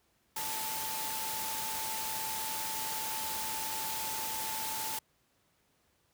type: tone in noise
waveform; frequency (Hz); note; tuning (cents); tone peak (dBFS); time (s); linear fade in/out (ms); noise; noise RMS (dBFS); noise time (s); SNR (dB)
sine; 880; A5; 0; -40; 0.36-4.99; 5; white; -37; 0.36-4.99; -6
effects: pink hiss -72 dBFS RMS until 6.13 s + high-pass 60 Hz 12 dB/octave